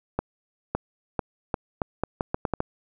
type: accelerating click train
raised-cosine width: 1 ms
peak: -10 dBFS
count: 11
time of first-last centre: 0.19-2.604 s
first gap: 560 ms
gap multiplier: 0.79
effects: none